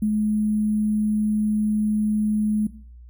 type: tone with sample-and-hold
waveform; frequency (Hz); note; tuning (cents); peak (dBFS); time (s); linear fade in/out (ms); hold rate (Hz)
sine; 212.3; G#3; +38; -18; 0.02-2.67; 5; 11025
effects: noise-tail reverb RT60 0.5 s tail -17 dB re dry + added 60 Hz sine -41 dBFS peak until 3.09 s